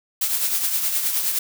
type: noise with tremolo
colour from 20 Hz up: blue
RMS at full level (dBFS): -20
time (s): 0.21-1.39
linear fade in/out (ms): 5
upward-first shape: triangle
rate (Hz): 9.6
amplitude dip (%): 55
effects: none